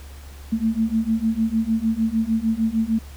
sine beating tone pair, 220 / 226.6 Hz, A3 / A#3, 0 / -49 cents, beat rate 6.6 Hz, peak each -22 / -21 dBFS, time 0.52-2.99 s, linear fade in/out 10 ms, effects added 70 Hz sine -37 dBFS peak until 3.16 s + pink hiss -47 dBFS RMS until 3.16 s

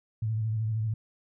sine tone with vibrato, 110 Hz, A2, in tune, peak -26 dBFS, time 0.22-0.94 s, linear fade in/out 5 ms, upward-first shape square, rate 13 Hz, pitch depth 38 cents each way, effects none

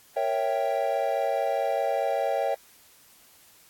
triangle chord, A# diminished seventh, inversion none, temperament equal, 466.2 / 554.4 / 659.3 / 784 Hz, A#4 / C#5 / E5 / G5, 0 / 0 / 0 / 0 cents, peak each -31 / -26 / -27 / -27 dBFS, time 0.16-2.55 s, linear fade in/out 10 ms, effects white hiss -56 dBFS RMS until 3.69 s + AAC 64 kbps

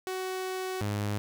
sawtooth tone pair in turn, 373.8 / 103.21 Hz, F#4 / G#2, +18 / -10 cents, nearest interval octave + minor seventh, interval 2228 cents, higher first, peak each -28 / -25 dBFS, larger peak second, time 0.07-0.81 / 0.81-1.18 s, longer first, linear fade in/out 0 ms, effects none

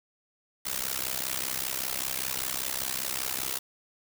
white noise with amplitude modulation, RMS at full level -28 dBFS, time 0.65-3.59 s, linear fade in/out 10 ms, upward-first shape sine, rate 65.1 Hz, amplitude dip 95%, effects none

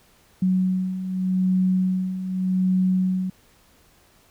sine beating tone pair, 185 / 185.84 Hz, F#3 / F#3, 0 / +8 cents, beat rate 0.84 Hz, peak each -26 / -20 dBFS, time 0.42-3.3 s, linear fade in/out 5 ms, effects pink hiss -57 dBFS RMS until 4.3 s

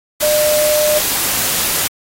sine tone in noise, 604 Hz, D5, 48 cents sharp, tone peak -12 dBFS, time 0.22-0.99 s, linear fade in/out 10 ms, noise white, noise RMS -17 dBFS, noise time 0.2-1.88 s, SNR +2 dB, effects AAC 48 kbps

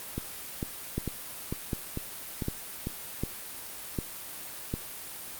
two click trains, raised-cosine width 3 ms, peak -18 / -16 dBFS, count 7 / 6, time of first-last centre 0.18-2.871 / 0.98-4.739 s, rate 2.23 / 1.33 Hz, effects white hiss -41 dBFS RMS until 5.39 s + Opus 32 kbps

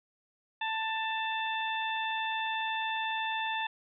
harmonic tone, 886 Hz, A5, 12 cents sharp, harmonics 1 / 2 / 3 / 4, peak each -33 / -36 / -38 / -39 dBFS, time 0.61-3.67 s, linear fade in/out 5 ms, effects none

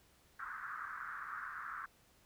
pink band-pass noise, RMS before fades -45 dBFS, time 0.39-1.86 s, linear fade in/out 5 ms, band 1200 to 1600 Hz, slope 48 dB/octave, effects pink hiss -68 dBFS RMS until 2.25 s

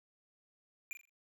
square tone with echo, 2390 Hz, D7, 30 cents sharp, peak -40 dBFS, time 0.91-0.93 s, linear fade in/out 0 ms, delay 41 ms, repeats 4, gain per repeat -9 dB, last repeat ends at 1.094 s, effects none

